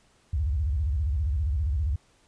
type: tone with vibrato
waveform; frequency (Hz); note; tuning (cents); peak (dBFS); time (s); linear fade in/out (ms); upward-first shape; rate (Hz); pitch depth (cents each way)
sine; 72; D2; -34; -23; 0.33-1.96; 5; square; 15; 250
effects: pink hiss -63 dBFS RMS until 2.27 s + resampled to 22050 Hz